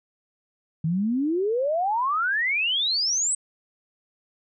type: exponential sweep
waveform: sine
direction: up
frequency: 153.6 to 8280 Hz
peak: -21 dBFS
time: 0.84-3.35 s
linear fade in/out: 5 ms
effects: none